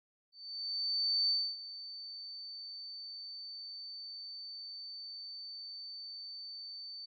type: tone with ADSR envelope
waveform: sine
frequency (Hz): 4549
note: C#8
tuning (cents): +44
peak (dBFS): -27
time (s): 0.32-7.06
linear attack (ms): 970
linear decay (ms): 270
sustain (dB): -16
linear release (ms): 13
effects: none